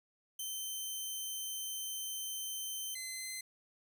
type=tone pair in turn; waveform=10% pulse; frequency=3095 / 2057 Hz; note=G7 / C7; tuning=-23 / -30 cents; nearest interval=perfect fifth; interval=707 cents; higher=first; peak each=-30 / -31 dBFS; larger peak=first; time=0.39-2.95 / 2.95-3.41 s; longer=first; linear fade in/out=5 ms; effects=none